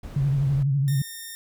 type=noise; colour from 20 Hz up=brown; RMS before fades=-37 dBFS; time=0.03-0.63 s; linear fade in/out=5 ms
type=tone with vibrato; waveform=sine; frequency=138.59 Hz; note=C#3; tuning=in tune; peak=-19 dBFS; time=0.16-1.02 s; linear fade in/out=5 ms; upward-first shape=sine; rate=12 Hz; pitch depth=78 cents each way
type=tone; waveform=5% pulse; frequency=1826 Hz; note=A#6; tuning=36 cents flat; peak=-25 dBFS; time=0.88-1.35 s; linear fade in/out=0 ms
effects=none